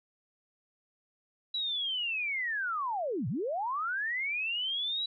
sine linear two-way sweep, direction down then up, 3942 to 102.8 to 3942 Hz, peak -30 dBFS, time 1.54-5.06 s, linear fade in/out 5 ms, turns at 3.28 s, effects none

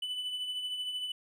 triangle tone with tremolo, 2991 Hz, F#7, 18 cents sharp, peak -30 dBFS, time 0.02-1.12 s, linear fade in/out 5 ms, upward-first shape triangle, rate 13 Hz, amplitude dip 50%, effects none

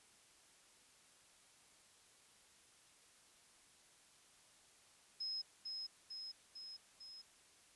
sine tone with echo, 5130 Hz, E8, 48 cents flat, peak -40 dBFS, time 5.2-5.42 s, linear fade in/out 10 ms, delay 450 ms, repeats 4, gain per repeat -3 dB, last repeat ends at 7.22 s, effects white hiss -67 dBFS RMS until 7.75 s + resampled to 24000 Hz

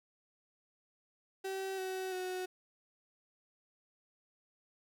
35% pulse tone with pitch steps, 384 / 376.1 / 368.4 Hz, G4 / F#4 / F#4, -36 / +28 / -7 cents, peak -35 dBFS, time 1.44-2.46 s, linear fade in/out 10 ms, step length 340 ms, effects none

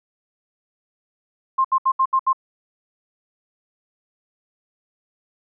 sine tone bursts, 1058 Hz, C6, 19 cents sharp, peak -14 dBFS, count 6, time 1.58-2.331 s, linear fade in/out 10 ms, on 66 ms, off 71 ms, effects none

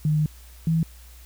sine tone pair in turn, 152.5 / 162.78 Hz, D#3 / E3, -34 / -21 cents, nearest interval minor second, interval 113 cents, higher second, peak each -18 dBFS, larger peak neither, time 0.05-0.26 / 0.67-0.83 s, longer first, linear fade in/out 2 ms, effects added 60 Hz sine -44 dBFS peak until 1.25 s + white hiss -52 dBFS RMS until 1.25 s

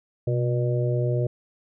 harmonic tone with a mistuned harmonic, 120.7 Hz, B2, 39 cents flat, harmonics 1 / 3 / 4 / 5, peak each -22 / -29 / -31 / -31 dBFS, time 0.27-1.27 s, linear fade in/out 5 ms, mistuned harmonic 1, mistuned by +78 cents, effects none

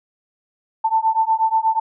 sine beating tone pair, 885 / 893.3 Hz, A5 / A5, +10 / +26 cents, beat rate 8.3 Hz, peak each -18 dBFS, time 0.84-1.8 s, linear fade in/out 10 ms, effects none

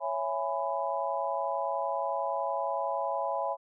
sine chord, C# minor seventh, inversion none, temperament just, 554.4 / 665.2 / 831.5 / 997.9 Hz, C#5 / E5 / G#5 / B5, 0 / +16 / +2 / +18 cents, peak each -34 dBFS, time 0-3.57 s, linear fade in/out 50 ms, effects none

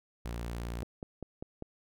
sawtooth tone, 58.5 Hz, A#1, 7 cents sharp, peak -32 dBFS, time 0.25-0.83 s, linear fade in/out 0 ms
click train, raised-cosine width 2 ms, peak -26 dBFS, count 5, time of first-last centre 0.83-1.624 s, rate 5.04 Hz
effects none

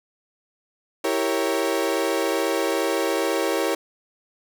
35% pulse chord, E diminished seventh, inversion none, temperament equal, 329.6 / 392 / 466.2 / 554.4 Hz, E4 / G4 / Bb4 / Db5, 0 / 0 / 0 / 0 cents, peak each -25 dBFS, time 1.04-3.75 s, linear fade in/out 5 ms, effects none

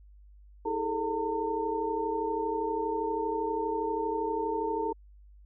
sine tone cluster, 321.1 / 414.8 / 447.3 / 907 Hz, E4 / G#4 / A4 / A#5, -45 / -2 / +28 / -48 cents, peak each -36 / -34 / -33 / -32 dBFS, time 0.65-4.93 s, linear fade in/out 10 ms, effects added 50 Hz sine -51 dBFS peak until 5.45 s

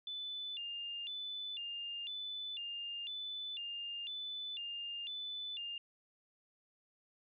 sine tone with vibrato, 3136 Hz, G7, in tune, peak -40 dBFS, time 0.07-5.78 s, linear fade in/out 2 ms, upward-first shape square, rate 1 Hz, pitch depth 190 cents each way, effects none

